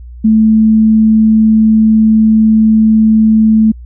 sine tone, 219 Hz, A3, 8 cents flat, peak -4 dBFS, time 0.24-3.72 s, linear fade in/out 10 ms, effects added 60 Hz sine -27 dBFS peak until 3.85 s

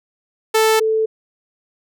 sawtooth / sine tone pair in turn, 440 / 440 Hz, A4 / A4, 0 / 0 cents, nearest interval unison, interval 0 cents, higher neither, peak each -8 / -14 dBFS, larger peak first, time 0.54-0.8 / 0.8-1.06 s, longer neither, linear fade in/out 10 ms, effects none

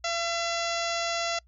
harmonic tone with a mistuned harmonic, 679 Hz, F5, 49 cents flat, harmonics 1 / 2 / 3 / 4 / 5 / 6 / 7 / 8 / 9 / 10, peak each -31 / -34 / -36 / -37 / -38 / -39 / -39 / -40 / -41 / -41 dBFS, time 0.04-1.39 s, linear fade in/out 5 ms, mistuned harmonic 3, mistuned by -18 cents, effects noise-tail reverb RT60 0.1 s tail -26 dB re dry + added 60 Hz sine -56 dBFS peak until 1.47 s

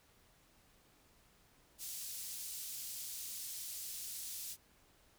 white band-pass noise, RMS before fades -45 dBFS, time 1.78-4.57 s, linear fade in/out 50 ms, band 4500 to 15000 Hz, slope 12 dB/octave, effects pink hiss -68 dBFS RMS until 5.18 s

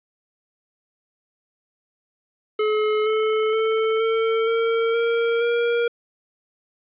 square tone with pitch steps, 427.9 / 434.9 / 442 / 449.2 / 456.5 / 463.9 / 471.5 Hz, A4 / A4 / A4 / A4 / A#4 / A#4 / A#4, -48 / -20 / +8 / +36 / -36 / -8 / +20 cents, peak -19 dBFS, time 2.59-5.88 s, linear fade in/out 5 ms, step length 470 ms, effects resampled to 8000 Hz + 10-bit

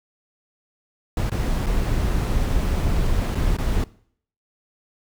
brown noise with dropouts, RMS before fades -21 dBFS, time 1.17-3.84 s, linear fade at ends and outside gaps 2 ms, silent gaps 1.297-1.317 / 1.661-1.666 / 3.349-3.353 / 3.568-3.585 s, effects noise-tail reverb RT60 0.6 s tail -21 dB re dry

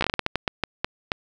slowing click train, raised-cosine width 0.3 ms, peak -6 dBFS, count 13, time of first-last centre 0.01-1.118 s, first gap 14 ms, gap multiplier 1.31, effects none

